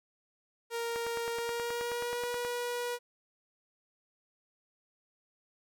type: tone with pitch glide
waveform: sawtooth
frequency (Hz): 466.2 to 484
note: A#4 to B4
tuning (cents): 0 to -35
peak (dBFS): -29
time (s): 0.7-2.99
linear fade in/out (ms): 50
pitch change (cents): +65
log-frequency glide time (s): 1.33-2.25
type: click train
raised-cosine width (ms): 0.5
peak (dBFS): -25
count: 15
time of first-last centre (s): 0.96-2.449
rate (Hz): 9.4
effects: none